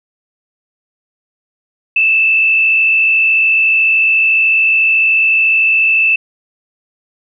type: tone with frequency modulation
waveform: sine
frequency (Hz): 2637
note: E7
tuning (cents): 0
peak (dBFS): -8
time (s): 1.96-6.16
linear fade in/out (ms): 5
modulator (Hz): 53.9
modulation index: 0.88
effects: none